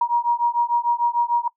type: beating tone pair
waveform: sine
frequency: 947 / 953.7 Hz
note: A#5 / A#5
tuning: +27 / +39 cents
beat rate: 6.7 Hz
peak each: -20 dBFS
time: 0.01-1.48 s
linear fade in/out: 5 ms
effects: noise-tail reverb RT60 0.1 s tail -22 dB re dry